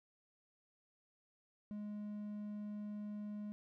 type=tone; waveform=triangle; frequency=208.5 Hz; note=G#3; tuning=7 cents sharp; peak=-40 dBFS; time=1.71-3.52 s; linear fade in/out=0 ms; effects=none

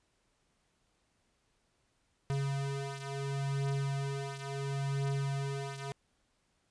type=beating tone pair; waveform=square; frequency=138.1 / 138.82 Hz; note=C#3 / C#3; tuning=-6 / +3 cents; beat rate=0.72 Hz; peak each=-35 / -39 dBFS; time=2.3-5.92 s; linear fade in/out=0 ms; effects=pink hiss -75 dBFS RMS until 6.7 s + resampled to 22050 Hz

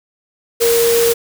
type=tone in noise; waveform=sine; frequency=466.2 Hz; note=A#4; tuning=in tune; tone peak=-11 dBFS; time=0.6-1.14 s; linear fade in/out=20 ms; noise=white; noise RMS=-19 dBFS; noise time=0.6-1.14 s; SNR=+5 dB; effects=none

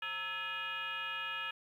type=tone with frequency modulation; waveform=sine; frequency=2093 Hz; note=C7; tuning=in tune; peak=-36 dBFS; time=0.02-1.51 s; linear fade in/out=5 ms; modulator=390 Hz; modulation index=2.5; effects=11-bit

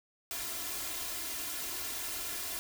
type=noise with comb filter; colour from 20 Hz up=white; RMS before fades=-38 dBFS; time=0.31-2.59 s; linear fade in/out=0 ms; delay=2.9 ms; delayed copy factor=+0.9; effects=none

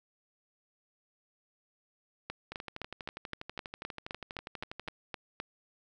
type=two click trains; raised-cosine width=0.3 ms; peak=-21 / -24 dBFS; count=13 / 30; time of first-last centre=2.3-5.401 / 2.52-4.878 s; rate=3.87 / 12.3 Hz; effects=none

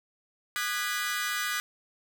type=chord; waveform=sawtooth; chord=G# minor seventh; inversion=second; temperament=equal with one note detuned; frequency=1216.1 / 1480 / 1661.2 / 1975.5 Hz; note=D#6 / F#6 / G#6 / B6; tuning=-40 / 0 / 0 / 0 cents; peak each=-31 dBFS; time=0.56-1.6 s; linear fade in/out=0 ms; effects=9-bit

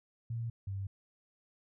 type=tone pair in turn; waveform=sine; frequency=115.9 / 97.8 Hz; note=A#2 / G2; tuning=-10 / -4 cents; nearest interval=minor third; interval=294 cents; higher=first; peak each=-34 / -35 dBFS; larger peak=first; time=0.3-0.5 / 0.67-0.87 s; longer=neither; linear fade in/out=5 ms; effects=none

